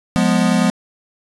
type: chord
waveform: square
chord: F diminished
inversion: none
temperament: equal with one note detuned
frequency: 177.26 / 207.7 / 246.9 Hz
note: F3 / Ab3 / Cb4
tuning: +26 / 0 / 0 cents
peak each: -18 dBFS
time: 0.16-0.7 s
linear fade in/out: 0 ms
effects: resampled to 24000 Hz + 7-bit